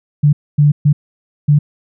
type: tone bursts at uneven times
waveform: sine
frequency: 146.83 Hz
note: D3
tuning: in tune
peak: -6 dBFS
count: 4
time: 0.23-0.33 / 0.58-0.72 / 0.85-0.93 / 1.48-1.59 s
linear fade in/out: 10 ms
effects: none